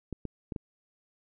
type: clicks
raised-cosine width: 3 ms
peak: -22 dBFS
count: 4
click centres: 0.127 / 0.253 / 0.522 / 0.562 s
effects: none